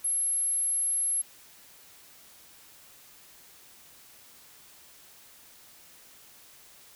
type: tone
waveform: sine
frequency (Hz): 11070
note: F9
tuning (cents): -16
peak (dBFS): -25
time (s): 0.04-1.22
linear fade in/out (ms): 10
effects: white hiss -54 dBFS RMS until 6.95 s